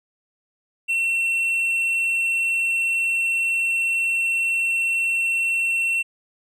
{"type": "tone with hard clipping", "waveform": "sine", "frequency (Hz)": 2709, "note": "E7", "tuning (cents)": 47, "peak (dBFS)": -20, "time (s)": [0.88, 6.03], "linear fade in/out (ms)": 20, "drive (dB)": 3, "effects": []}